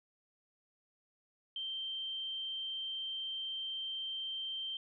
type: tone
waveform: sine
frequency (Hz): 3136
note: G7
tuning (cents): 0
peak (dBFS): -37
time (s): 1.56-4.77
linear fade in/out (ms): 2
effects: none